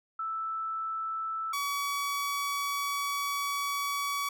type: tone pair in turn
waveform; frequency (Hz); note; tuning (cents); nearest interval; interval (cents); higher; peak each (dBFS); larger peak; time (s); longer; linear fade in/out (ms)
sine / sawtooth; 1318.5 / 1134.7; E6 / C#6; 0 / +40; minor third; 260; first; -31 / -26; second; 0.19-1.53 / 1.53-4.29; second; 5
effects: none